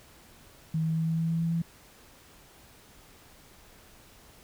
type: tone with pitch steps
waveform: sine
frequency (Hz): 159.8 / 160.82 / 161.84 / 162.88 / 163.91 / 164.96 / 166.01 / 167.07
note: D#3 / E3 / E3 / E3 / E3 / E3 / E3 / E3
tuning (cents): +47 / -42 / -32 / -20 / -10 / +2 / +13 / +24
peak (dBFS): -25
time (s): 0.74-1.62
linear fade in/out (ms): 5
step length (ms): 110
effects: pink hiss -55 dBFS RMS until 4.43 s

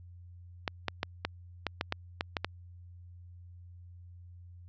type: clicks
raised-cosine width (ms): 0.3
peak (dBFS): -14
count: 10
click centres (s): 0.678 / 0.883 / 1.031 / 1.25 / 1.667 / 1.811 / 1.924 / 2.209 / 2.368 / 2.446
effects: added 88 Hz sine -48 dBFS peak until 4.68 s + resampled to 16000 Hz

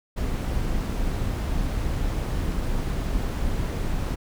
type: noise with amplitude modulation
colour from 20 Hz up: brown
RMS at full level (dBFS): -24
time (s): 0.16-4.16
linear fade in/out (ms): 20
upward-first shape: sine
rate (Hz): 227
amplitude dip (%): 35
effects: none

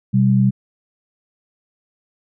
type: tone pair together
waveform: sine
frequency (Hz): 126.04 / 196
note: B2 / G3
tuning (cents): +36 / 0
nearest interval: minor sixth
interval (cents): 764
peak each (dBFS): -14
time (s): 0.13-0.51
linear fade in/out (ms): 20
effects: none

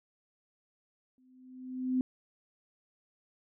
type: tone with exponential growth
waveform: sine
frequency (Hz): 256.1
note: C4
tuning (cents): -37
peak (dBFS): -24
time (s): 1.18-2.01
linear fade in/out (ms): 1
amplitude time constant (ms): 180
effects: none

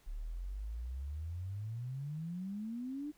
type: exponential sweep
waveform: sine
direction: up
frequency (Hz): 34.65 to 304.9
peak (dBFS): -38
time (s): 0.06-3.12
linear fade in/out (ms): 20
effects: pink hiss -68 dBFS RMS until 3.17 s

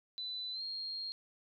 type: tone with pitch glide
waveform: sine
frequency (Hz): 3996 to 4234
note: B7 to C8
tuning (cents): +20 to +20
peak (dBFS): -38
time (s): 0.18-1.12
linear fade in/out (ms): 0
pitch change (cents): +100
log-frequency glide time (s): 0.52-0.62
effects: none

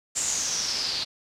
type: noise with low-pass filter sweep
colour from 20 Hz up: white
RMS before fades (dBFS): -28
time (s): 0.15-1.05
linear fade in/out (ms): 20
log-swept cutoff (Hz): 7500 to 4300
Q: 6.7
effects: none

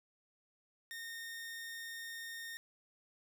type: tone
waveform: sawtooth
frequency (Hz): 1837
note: A#6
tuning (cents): -26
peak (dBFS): -40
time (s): 0.91-2.57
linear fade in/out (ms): 0
effects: none

